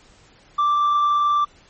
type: tone with tanh clipping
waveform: sine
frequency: 1174 Hz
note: D6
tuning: 1 cent flat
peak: -16 dBFS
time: 0.58-1.45 s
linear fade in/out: 10 ms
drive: 2 dB
effects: pink hiss -52 dBFS RMS until 1.69 s + MP3 32 kbps